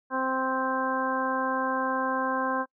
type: harmonic tone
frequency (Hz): 261.6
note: C4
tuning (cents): 0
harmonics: 1 / 2 / 3 / 4 / 5 / 6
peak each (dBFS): -32 / -32 / -34 / -29 / -39 / -33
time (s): 0.1-2.66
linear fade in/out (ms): 50
effects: noise-tail reverb RT60 0.1 s tail -26 dB re dry